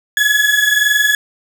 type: tone pair together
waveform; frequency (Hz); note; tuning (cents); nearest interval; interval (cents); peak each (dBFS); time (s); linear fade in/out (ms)
35% pulse; 1685 / 1706.5; G#6 / G#6; +25 / +47; unison; 22; -12; 0.17-1.15; 2
effects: none